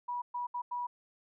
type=tone bursts at uneven times; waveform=sine; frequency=973 Hz; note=B5; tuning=26 cents flat; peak=-33 dBFS; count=4; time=0.08-0.22 / 0.34-0.47 / 0.54-0.62 / 0.71-0.87 s; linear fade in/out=10 ms; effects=none